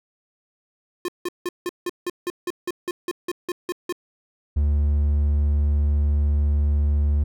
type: tone bursts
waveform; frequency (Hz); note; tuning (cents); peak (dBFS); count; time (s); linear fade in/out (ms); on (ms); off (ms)
square; 354.7; F4; +27; -24; 15; 1.05-3.925; 2; 33; 170
type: tone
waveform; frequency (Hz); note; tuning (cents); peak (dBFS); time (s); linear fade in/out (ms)
triangle; 73; D2; -10; -15; 4.56-7.24; 10
effects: none

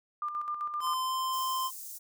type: tone with tremolo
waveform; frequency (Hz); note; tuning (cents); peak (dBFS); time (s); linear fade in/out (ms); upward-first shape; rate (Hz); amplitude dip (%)
sine; 1198; D6; +34; -30; 0.22-0.94; 2; square; 7.7; 50
type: tone with pitch glide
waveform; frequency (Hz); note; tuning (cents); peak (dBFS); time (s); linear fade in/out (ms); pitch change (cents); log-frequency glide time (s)
square; 1033 to 1040.8; C6 to C6; -22 to -9; -30; 0.8-1.71; 50; +13; 1.03-1.14
type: high-pass noise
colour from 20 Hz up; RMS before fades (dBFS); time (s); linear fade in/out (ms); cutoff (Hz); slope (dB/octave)
white; -43; 1.32-1.99; 20; 6000; 24
effects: none

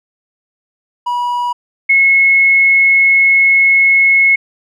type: tone pair in turn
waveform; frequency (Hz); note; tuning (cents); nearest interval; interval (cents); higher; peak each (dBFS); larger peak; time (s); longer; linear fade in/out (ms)
triangle / sine; 971 / 2180; B5 / C#7; -30 / -29; octave + major second; 1401; second; -12 / -6; second; 1.06-1.53 / 1.89-4.36; second; 10
effects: none

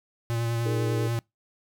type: tone with vibrato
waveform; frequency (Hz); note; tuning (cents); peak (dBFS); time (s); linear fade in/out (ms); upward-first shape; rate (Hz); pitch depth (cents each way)
square; 116.54; A#2; 0; -26; 0.3-1.19; 0; triangle; 10; 24
type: chord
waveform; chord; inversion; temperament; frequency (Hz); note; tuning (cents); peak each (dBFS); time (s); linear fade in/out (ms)
sine; D# suspended fourth; none; just; 311.1 / 414.8 / 466.7; D#4 / G#4 / A#4; 0 / -2 / +2; -33; 0.65-1.08; 10
effects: noise-tail reverb RT60 0.2 s tail -26 dB re dry

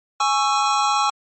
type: chord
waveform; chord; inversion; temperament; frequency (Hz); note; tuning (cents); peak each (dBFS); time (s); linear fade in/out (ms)
square; C# minor; second; just; 831.5 / 1108.7 / 1330.5; G#5 / C#6 / E6; +2 / 0 / +16; -21 / -22 / -23; 0.2-1.1; 5
effects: MP3 32 kbps

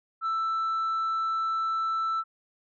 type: tone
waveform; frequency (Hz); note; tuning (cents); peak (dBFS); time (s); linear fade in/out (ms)
sine; 1325; E6; +9; -23; 0.21-2.24; 50
effects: tanh soft clip ceiling -24 dBFS

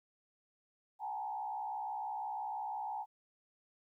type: tone with frequency modulation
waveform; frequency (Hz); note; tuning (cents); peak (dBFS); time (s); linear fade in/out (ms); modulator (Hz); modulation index
sine; 841; G#5; +22; -37; 0.99-3.06; 50; 65.9; 1.1
effects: 13-bit

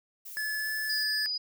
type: noise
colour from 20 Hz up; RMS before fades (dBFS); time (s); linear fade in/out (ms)
violet; -43; 0.25-1.04; 10
type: tone with pitch glide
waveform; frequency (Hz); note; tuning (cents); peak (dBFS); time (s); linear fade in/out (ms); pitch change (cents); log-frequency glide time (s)
square; 1720 to 1731; A6 to A6; -40 to -29; -31; 0.37-1.26; 0; +11; 0.6-0.68
type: tone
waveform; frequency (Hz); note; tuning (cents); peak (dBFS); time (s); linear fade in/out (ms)
sine; 4938; D#8; -14; -29; 0.89-1.38; 10
effects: none

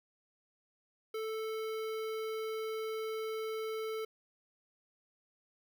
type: tone with notch filter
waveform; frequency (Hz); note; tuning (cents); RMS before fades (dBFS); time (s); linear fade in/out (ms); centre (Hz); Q
square; 440; A4; 0; -38; 1.14-4.05; 5; 7600; 0.88
effects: none

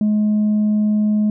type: tone with tanh clipping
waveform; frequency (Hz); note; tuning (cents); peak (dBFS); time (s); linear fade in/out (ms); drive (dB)
sine; 211.4; G#3; +31; -14; 0.01-1.3; 2; 1
effects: none

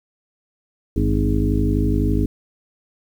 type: harmonic tone with a mistuned harmonic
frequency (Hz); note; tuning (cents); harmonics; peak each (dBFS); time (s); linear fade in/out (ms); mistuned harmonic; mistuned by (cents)
51.91; G#1; 0; 1 / 2 / 3 / 4 / 5 / 6 / 8; -20 / -22 / -27 / -27 / -23 / -24 / -28; 0.96-2.26; 5; 2; -85
effects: 8-bit

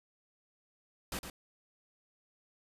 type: noise with echo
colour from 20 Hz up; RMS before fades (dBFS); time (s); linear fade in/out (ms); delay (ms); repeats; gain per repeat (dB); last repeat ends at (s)
pink; -38; 1.12-1.19; 2; 110; 1; -7; 1.3
effects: resampled to 32000 Hz

